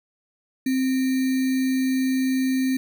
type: tone with sample-and-hold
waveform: sine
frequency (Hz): 261.3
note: C4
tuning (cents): -2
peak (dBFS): -19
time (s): 0.66-2.77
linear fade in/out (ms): 5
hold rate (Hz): 2100
effects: none